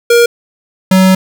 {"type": "tone pair in turn", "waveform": "square", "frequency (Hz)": [472.8, 188.01], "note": ["A#4", "F#3"], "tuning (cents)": [24, 28], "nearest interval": "octave + major third", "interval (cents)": 1596, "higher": "first", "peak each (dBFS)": -5, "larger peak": "neither", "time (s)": [[0.1, 0.26], [0.91, 1.15]], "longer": "second", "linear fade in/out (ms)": 5, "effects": []}